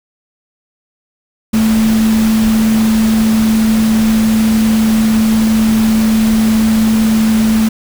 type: tone in noise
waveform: sine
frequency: 220.4 Hz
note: A3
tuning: 3 cents sharp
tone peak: -8 dBFS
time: 1.53-7.69 s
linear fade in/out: 10 ms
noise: pink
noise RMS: -22 dBFS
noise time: 1.53-7.69 s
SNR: +11 dB
effects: none